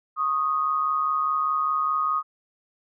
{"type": "tone pair together", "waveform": "sine", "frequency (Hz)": [1099.6, 1244.5], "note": ["C#6", "D#6"], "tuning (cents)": [-14, 0], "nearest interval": "major second", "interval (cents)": 214, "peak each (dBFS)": [-28, -22], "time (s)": [0.16, 2.23], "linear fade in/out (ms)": 50, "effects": []}